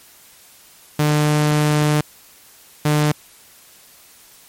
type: tone bursts at uneven times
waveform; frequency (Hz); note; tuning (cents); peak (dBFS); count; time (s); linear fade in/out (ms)
sawtooth; 150.1; D3; +38; -10; 2; 0.99-2.01 / 2.85-3.12; 5
effects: white hiss -47 dBFS RMS until 4.48 s + MP3 64 kbps